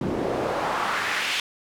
pink noise with band-pass filter sweep, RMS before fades -26 dBFS, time 0.01-1.4 s, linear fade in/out 2 ms, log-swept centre 270 to 3000 Hz, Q 1.5, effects none

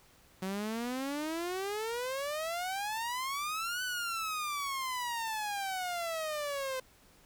sawtooth exponential two-way sweep, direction up then down, 185 to 1512 to 513 Hz, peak -30 dBFS, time 0.42-6.8 s, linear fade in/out 5 ms, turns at 3.83 s, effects pink hiss -62 dBFS RMS until 7.25 s

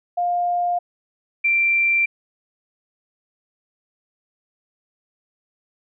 sine tone pair in turn, 705 / 2357 Hz, F5 / D7, +16 / +6 cents, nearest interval octave + major sixth, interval 2090 cents, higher second, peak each -18 / -15 dBFS, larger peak second, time 0.17-0.79 / 1.44-2.06 s, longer neither, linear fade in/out 10 ms, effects none

